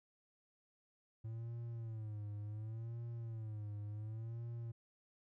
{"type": "tone with vibrato", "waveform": "triangle", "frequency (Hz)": 110.4, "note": "A2", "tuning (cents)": 6, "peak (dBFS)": -40, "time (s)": [1.24, 4.72], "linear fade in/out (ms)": 10, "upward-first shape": "sine", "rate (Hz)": 0.69, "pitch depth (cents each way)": 110, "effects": []}